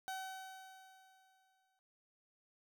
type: tone with exponential decay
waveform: 30% pulse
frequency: 760 Hz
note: F#5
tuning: 46 cents sharp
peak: -37 dBFS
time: 0.08-1.79 s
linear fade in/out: 0 ms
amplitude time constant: 370 ms
effects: none